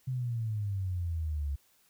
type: exponential sweep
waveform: sine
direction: down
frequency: 131.6 to 69 Hz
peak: -30 dBFS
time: 0.07-1.56 s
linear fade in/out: 10 ms
effects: white hiss -67 dBFS RMS until 1.89 s